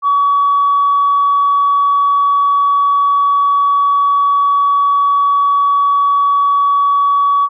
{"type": "tone", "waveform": "sine", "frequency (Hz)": 1133, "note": "C#6", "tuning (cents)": 37, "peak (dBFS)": -8, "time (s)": [0.02, 7.49], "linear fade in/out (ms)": 50, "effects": ["tanh soft clip ceiling -4 dBFS"]}